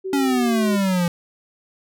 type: tone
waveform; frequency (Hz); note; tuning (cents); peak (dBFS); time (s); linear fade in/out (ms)
sine; 380; F#4; +46; -24; 0.04-0.77; 20
type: exponential sweep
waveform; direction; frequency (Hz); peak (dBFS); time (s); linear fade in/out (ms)
square; down; 283.8 to 170.5; -18; 0.13-1.08; 2
effects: none